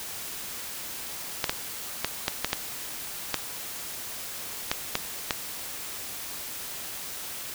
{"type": "clicks", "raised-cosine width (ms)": 0.2, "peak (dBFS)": -6, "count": 10, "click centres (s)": [1.442, 1.495, 2.046, 2.281, 2.446, 2.531, 3.343, 4.715, 4.954, 5.308], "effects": ["white hiss -37 dBFS RMS until 7.54 s"]}